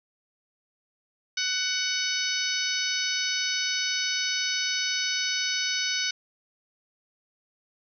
harmonic tone, 746 Hz, F#5, 14 cents sharp, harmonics 2 / 3 / 4 / 5 / 6 / 7 / 8, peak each -33 / -33 / -33 / -33 / -33 / -33 / -33 dBFS, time 1.37-6.11 s, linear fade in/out 5 ms, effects none

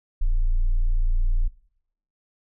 sine tone, 29.14 Hz, A#0, in tune, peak -15 dBFS, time 0.21-1.48 s, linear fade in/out 10 ms, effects noise-tail reverb RT60 0.7 s tail -22 dB re dry + tanh soft clip ceiling -16 dBFS

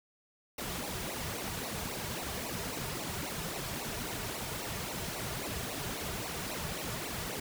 pink noise with flanger, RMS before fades -38 dBFS, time 0.58-7.4 s, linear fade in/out 5 ms, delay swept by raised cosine 0.59 to 3.89 ms, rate 3.7 Hz, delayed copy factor -0.85, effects none

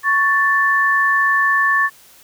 sine tone pair together, 1111.6 / 1762 Hz, C#6 / A6, +4 / +2 cents, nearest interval minor sixth, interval 798 cents, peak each -17 / -14 dBFS, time 0.03-1.9 s, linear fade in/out 50 ms, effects white hiss -47 dBFS RMS until 2.23 s

